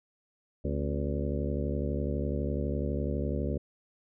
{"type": "harmonic tone with a mistuned harmonic", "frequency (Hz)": 72, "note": "D2", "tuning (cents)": -34, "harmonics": [1, 2, 3, 4, 5, 6, 7, 8], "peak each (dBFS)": [-32, -35, -37, -38, -39, -40, -40, -41], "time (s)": [0.64, 3.58], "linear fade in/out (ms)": 10, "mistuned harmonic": 4, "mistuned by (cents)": -100, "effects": []}